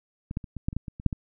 clicks, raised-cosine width 5 ms, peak -21 / -16 / -27 / -22 / -13 / -24 / -15 / -23 / -26 / -7 / -18 dBFS, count 11, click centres 0.311 / 0.371 / 0.442 / 0.567 / 0.685 / 0.729 / 0.766 / 0.882 / 0.999 / 1.063 / 1.128 s, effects none

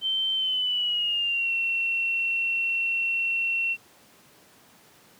sine tone with pitch glide, 3104 to 2718 Hz, G7 to F7, -18 to -48 cents, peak -23 dBFS, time 0.01-3.77 s, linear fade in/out 50 ms, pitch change -230 cents, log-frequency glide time 0.34-1.52 s, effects pink hiss -55 dBFS RMS until 5.19 s + high-pass 150 Hz 12 dB/octave

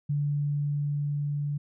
sine tone with level ramp, 145.2 Hz, D3, 19 cents flat, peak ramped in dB -24 to -27 dBFS, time 0.09-1.58 s, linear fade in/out 10 ms, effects none

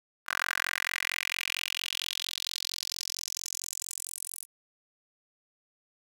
10% pulse tone with high-pass filter sweep, 44.39 Hz, F1, 29 cents sharp, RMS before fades -35 dBFS, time 0.26-4.46 s, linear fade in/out 50 ms, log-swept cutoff 1400 to 10000 Hz, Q 3.4, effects 9-bit

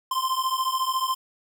square beating tone pair, 1036 / 1050 Hz, C6 / C6, -17 / +6 cents, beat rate 14 Hz, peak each -27 dBFS, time 0.11-1.15 s, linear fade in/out 5 ms, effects none

